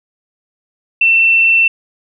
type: tone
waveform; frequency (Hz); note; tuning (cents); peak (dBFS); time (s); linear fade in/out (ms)
sine; 2688; E7; +33; -7; 1.01-1.68; 5
effects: none